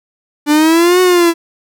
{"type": "exponential two-way sweep", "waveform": "45% pulse", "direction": "up then down", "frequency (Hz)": [291.9, 369.4, 331.9], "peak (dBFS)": -7, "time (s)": [0.46, 1.34], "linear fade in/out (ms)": 50, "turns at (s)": 1.01, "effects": []}